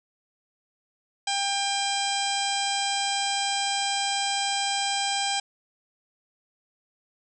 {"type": "harmonic tone with a mistuned harmonic", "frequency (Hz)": 797, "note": "G5", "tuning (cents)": 28, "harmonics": [1, 2, 3, 4, 5, 6, 7, 8, 9, 10], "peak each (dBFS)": [-28, -36, -34, -31, -35, -35, -38, -42, -41, -34], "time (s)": [1.27, 5.4], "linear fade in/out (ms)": 5, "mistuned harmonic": 6, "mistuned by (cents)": 65, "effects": []}